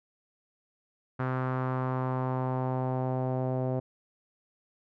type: tone with low-pass filter sweep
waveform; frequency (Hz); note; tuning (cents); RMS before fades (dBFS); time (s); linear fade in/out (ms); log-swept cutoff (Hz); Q
sawtooth; 129; C3; -24; -30; 1.19-3.8; 10; 1400 to 620; 2.4
effects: none